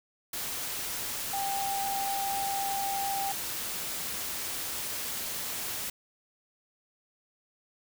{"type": "tone in noise", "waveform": "sine", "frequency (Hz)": 790, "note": "G5", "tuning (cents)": 13, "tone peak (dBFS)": -30, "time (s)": [1.33, 3.32], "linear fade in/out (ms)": 5, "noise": "white", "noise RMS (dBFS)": -35, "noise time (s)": [0.33, 5.9], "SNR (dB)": 2, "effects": []}